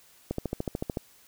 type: click train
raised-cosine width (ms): 2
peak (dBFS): -16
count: 10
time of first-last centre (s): 0.31-0.972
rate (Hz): 13.6
effects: white hiss -58 dBFS RMS until 1.27 s